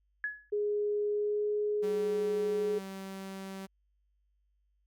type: tone with exponential decay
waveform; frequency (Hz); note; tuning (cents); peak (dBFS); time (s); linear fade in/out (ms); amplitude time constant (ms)
sine; 1692; G#6; +32; -28; 0.24-0.5; 1; 55
type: tone with pitch glide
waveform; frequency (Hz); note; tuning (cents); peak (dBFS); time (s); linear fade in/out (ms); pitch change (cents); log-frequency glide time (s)
sine; 415.3 to 418.2; G#4 to G#4; 0 to +12; -28; 0.52-2.79; 10; +12; 1.09-1.46
type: tone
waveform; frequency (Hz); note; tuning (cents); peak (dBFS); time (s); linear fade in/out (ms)
sawtooth; 192.8; G3; -28; -36; 1.82-3.67; 20
effects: added 50 Hz sine -70 dBFS peak until 4.86 s